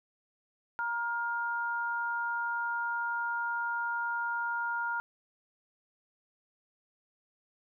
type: tone pair together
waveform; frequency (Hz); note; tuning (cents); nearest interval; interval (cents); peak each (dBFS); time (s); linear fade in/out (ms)
sine; 941.7 / 1411; A#5 / F6; +17 / +17; perfect fifth; 700; -34 / -32; 0.79-5; 0
effects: none